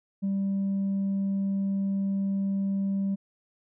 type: tone with tanh clipping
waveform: triangle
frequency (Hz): 196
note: G3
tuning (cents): 0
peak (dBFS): -25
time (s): 0.22-3.16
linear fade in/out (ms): 20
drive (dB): 6
effects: none